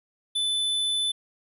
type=tone; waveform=square; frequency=3506 Hz; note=A7; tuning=7 cents flat; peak=-24 dBFS; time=0.35-1.12 s; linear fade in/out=10 ms; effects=resampled to 32000 Hz